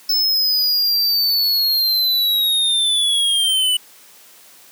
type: linear sweep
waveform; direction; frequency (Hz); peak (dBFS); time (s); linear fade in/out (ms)
square; down; 5274 to 2960; -15; 0.09-3.77; 5
effects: white hiss -46 dBFS RMS until 4.71 s + high-pass 200 Hz 12 dB/octave